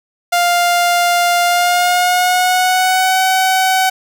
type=tone with pitch glide; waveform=sawtooth; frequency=700 to 754.6 Hz; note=F5 to F#5; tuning=+4 to +34 cents; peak=-7 dBFS; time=0.32-3.9 s; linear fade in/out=10 ms; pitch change=+130 cents; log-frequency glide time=1.44-3.2 s; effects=none